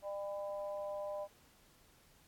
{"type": "harmonic tone", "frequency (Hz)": 200.3, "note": "G3", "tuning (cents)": 38, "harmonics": [3, 4, 5], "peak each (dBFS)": [-39, -49, -50], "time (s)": [0.02, 1.28], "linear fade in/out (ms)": 50, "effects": ["pink hiss -66 dBFS RMS until 2.27 s", "AAC 64 kbps"]}